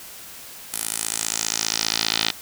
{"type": "tone with band-pass filter sweep", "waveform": "10% pulse", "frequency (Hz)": 55, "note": "A1", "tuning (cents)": 0, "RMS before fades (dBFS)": -25, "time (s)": [0.72, 2.31], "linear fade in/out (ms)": 10, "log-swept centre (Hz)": [11000, 3800], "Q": 2.2, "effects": ["white hiss -40 dBFS RMS until 2.41 s"]}